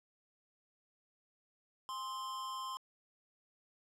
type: tone with amplitude modulation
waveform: square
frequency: 1046.5 Hz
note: C6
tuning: in tune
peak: -38 dBFS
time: 1.89-2.77 s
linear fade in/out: 0 ms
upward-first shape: sine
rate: 227 Hz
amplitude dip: 50%
effects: low-pass 10000 Hz 12 dB/octave + 13-bit